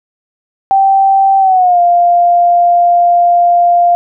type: tone with pitch glide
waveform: sine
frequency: 779 to 698 Hz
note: G5 to F5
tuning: -11 to -1 cents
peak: -5 dBFS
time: 0.71-3.95 s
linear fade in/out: 0 ms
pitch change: -190 cents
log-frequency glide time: 1.39-1.8 s
effects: none